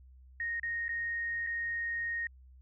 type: tone with dropouts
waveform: sine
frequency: 1861 Hz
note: A#6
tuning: 3 cents flat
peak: -32 dBFS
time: 0.4-2.27 s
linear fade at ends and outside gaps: 2 ms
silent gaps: 0.598-0.631 / 0.882-0.891 / 1.466-1.47 s
effects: added 64 Hz sine -53 dBFS peak until 2.61 s